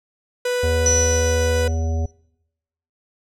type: tone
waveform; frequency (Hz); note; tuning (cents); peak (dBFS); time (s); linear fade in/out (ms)
45% pulse; 493.9; B4; 0; -19; 0.45-1.68; 5
type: harmonic tone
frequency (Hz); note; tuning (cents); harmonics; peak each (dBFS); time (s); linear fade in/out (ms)
81.2; E2; -26; 1 / 3 / 5 / 7 / 9; -19 / -32 / -35 / -35 / -37; 0.63-2.06; 5
type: tone with exponential decay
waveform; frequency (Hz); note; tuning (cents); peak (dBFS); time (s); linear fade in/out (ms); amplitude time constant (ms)
sine; 5920; F#8; 0; -14; 0.86-2.11; 2; 270
effects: noise-tail reverb RT60 0.9 s tail -25 dB re dry + low-pass 11000 Hz 12 dB/octave